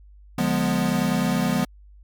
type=chord; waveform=square; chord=D diminished seventh; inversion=none; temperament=equal with one note detuned; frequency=146.83 / 178.08 / 207.7 / 246.9 Hz; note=D3 / F3 / Ab3 / Cb4; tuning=0 / +34 / 0 / 0 cents; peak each=-30 / -25 / -26 / -25 dBFS; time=0.38-1.65 s; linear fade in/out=5 ms; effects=added 50 Hz sine -45 dBFS peak until 2.03 s + MP3 96 kbps